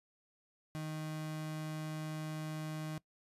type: tone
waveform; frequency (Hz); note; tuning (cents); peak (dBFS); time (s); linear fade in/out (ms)
35% pulse; 155.56; D#3; 0; -37; 0.75-2.98; 0
effects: noise-tail reverb RT60 0.1 s tail -21 dB re dry + resampled to 32000 Hz